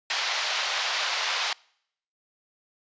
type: band-pass noise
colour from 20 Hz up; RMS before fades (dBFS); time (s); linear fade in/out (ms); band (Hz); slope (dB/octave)
white; -28; 0.1-1.53; 2; 640 to 4800; 24
effects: noise-tail reverb RT60 0.7 s tail -26 dB re dry + resampled to 16000 Hz